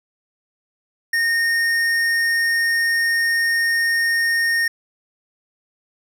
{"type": "tone with tanh clipping", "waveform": "triangle", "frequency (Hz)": 1842, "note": "A#6", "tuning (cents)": -21, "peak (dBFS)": -18, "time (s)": [1.13, 4.68], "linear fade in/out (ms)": 5, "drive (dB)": 17, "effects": []}